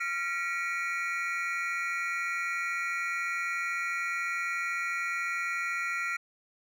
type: tone cluster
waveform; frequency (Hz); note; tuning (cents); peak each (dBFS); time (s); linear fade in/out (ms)
triangle; 1380 / 1921 / 2231 / 2405; F6 / B6 / C#7 / D7; -21 / -48 / +11 / +41; -32 / -33 / -35 / -36; 0-6.17; 10
effects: none